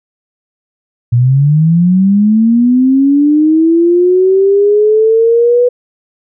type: linear sweep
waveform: sine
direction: up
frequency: 116.54 to 493.9 Hz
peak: -5 dBFS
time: 1.12-5.69 s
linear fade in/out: 10 ms
effects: none